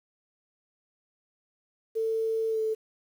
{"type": "tone with pitch glide", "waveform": "sine", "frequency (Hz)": [446.6, 438.9], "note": ["A4", "A4"], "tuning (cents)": [26, -4], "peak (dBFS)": -25, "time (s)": [1.95, 2.75], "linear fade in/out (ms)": 20, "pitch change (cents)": -30, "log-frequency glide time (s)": [2.49, 2.6], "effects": ["9-bit"]}